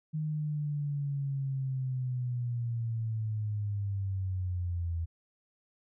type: linear sweep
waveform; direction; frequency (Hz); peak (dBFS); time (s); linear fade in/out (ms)
sine; down; 155.56 to 82.41; -30; 0.13-5.06; 20
effects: none